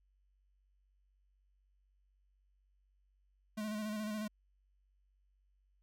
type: tone with vibrato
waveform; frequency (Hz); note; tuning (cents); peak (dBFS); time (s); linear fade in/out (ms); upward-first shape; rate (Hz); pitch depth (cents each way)
square; 213.1; G#3; +45; -38; 3.57-4.28; 10; square; 14; 29
effects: added 48 Hz sine -70 dBFS peak until 5.82 s